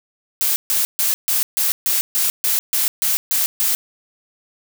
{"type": "noise bursts", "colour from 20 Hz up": "blue", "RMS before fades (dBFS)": -18, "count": 12, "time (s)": [0.41, 3.75], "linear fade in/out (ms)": 0, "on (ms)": 150, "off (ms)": 140, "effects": []}